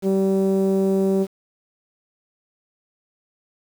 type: tone with low-pass filter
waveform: sawtooth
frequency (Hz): 192.9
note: G3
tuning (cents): -28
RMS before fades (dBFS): -19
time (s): 0.02-1.27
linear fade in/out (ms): 50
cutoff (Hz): 450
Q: 2.7
effects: 7-bit